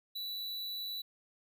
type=tone; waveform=square; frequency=3951 Hz; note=B7; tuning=in tune; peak=-38 dBFS; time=0.15-1.02 s; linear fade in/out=10 ms; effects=none